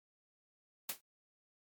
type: noise with exponential decay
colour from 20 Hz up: white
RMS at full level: -33 dBFS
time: 0.89-1.01 s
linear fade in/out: 5 ms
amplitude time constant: 24 ms
effects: high-pass 150 Hz 12 dB/octave + MP3 96 kbps